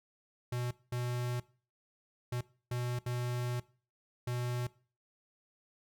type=tone bursts at uneven times; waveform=square; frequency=122.6 Hz; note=B2; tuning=12 cents flat; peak=-34 dBFS; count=6; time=0.52-0.71 / 0.92-1.4 / 2.32-2.41 / 2.71-2.99 / 3.06-3.6 / 4.27-4.67 s; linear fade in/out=5 ms; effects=noise-tail reverb RT60 0.4 s tail -20 dB re dry